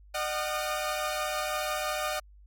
sawtooth tone cluster, 607 / 749 / 1220 / 1415 Hz, D#5 / F#5 / D#6 / F6, -43 / +21 / -34 / +22 cents, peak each -29 / -31 / -32 / -36 dBFS, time 0.14-2.2 s, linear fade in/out 10 ms, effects added 50 Hz sine -51 dBFS peak until 2.46 s + AAC 64 kbps

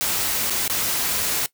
white noise with dropouts, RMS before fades -23 dBFS, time 0.01-1.46 s, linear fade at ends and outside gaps 0 ms, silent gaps 0.499-0.505 / 0.678-0.698 s, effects noise-tail reverb RT60 0.1 s tail -19 dB re dry

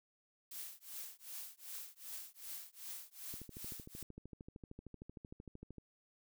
blue noise with tremolo, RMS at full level -45 dBFS, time 0.51-4.03 s, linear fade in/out 5 ms, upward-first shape triangle, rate 2.6 Hz, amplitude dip 100%
click train, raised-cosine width 3 ms, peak -37 dBFS, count 33, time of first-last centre 3.34-5.783 s, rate 13.1 Hz
effects none

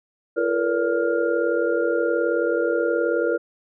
sine tone cluster, 340.3 / 439.9 / 478.7 / 571 / 1406 Hz, F4 / A4 / A#4 / D5 / F6, -45 / 0 / +46 / -49 / +11 cents, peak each -25 / -28 / -22 / -26 / -29 dBFS, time 0.36-3.38 s, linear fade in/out 20 ms, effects none

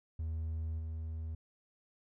triangle tone with level steps, 80.2 Hz, E2, 47 cents flat, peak -32 / -35 dBFS, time 0.19-1.35 s, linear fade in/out 5 ms, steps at 0.78 s, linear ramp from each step 20 ms, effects tanh soft clip ceiling -28 dBFS

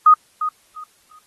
sine tone with echo, 1244.5 Hz, D#6, in tune, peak -6 dBFS, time 0.06-0.14 s, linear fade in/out 5 ms, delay 350 ms, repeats 3, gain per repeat -12 dB, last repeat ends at 1.19 s, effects white hiss -57 dBFS RMS until 1.26 s + AAC 32 kbps

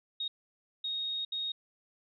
sine tone bursts at uneven times, 3736 Hz, A#7, 3 cents sharp, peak -32 dBFS, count 3, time 0.2-0.28 / 0.84-1.25 / 1.32-1.52 s, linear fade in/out 5 ms, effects none

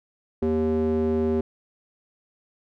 square tone with band-pass filter, 78.5 Hz, D#2, 16 cents sharp, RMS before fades -23 dBFS, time 0.42-1.41 s, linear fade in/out 5 ms, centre 330 Hz, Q 6, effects none

